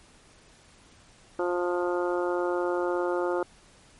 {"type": "harmonic tone", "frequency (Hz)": 176.8, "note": "F3", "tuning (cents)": 22, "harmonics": [2, 3, 4, 5, 6, 7, 8], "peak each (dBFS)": [-27, -30, -37, -35, -41, -37, -39], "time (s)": [1.39, 3.43], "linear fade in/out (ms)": 2, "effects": ["pink hiss -56 dBFS RMS until 3.99 s", "MP3 48 kbps"]}